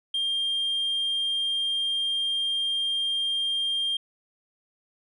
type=tone; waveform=sine; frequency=3200 Hz; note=G7; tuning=35 cents sharp; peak=-22 dBFS; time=0.14-3.97 s; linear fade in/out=5 ms; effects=tanh soft clip ceiling -22 dBFS